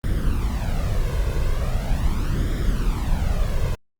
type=noise with flanger; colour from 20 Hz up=brown; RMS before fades=-21 dBFS; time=0.04-3.75 s; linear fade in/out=0 ms; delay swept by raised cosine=0.56 to 1.96 ms; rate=0.4 Hz; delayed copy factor=+0.65; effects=Opus 32 kbps